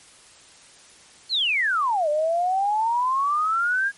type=exponential two-way sweep; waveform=sine; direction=down then up; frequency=4435 to 587.3 to 1647 Hz; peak=-19 dBFS; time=1.29-3.92 s; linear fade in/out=50 ms; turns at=2.09 s; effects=white hiss -50 dBFS RMS until 3.97 s + MP3 48 kbps